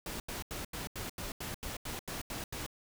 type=noise bursts; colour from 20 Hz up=pink; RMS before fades=-40 dBFS; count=12; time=0.06-2.664 s; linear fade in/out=2 ms; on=140 ms; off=84 ms; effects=none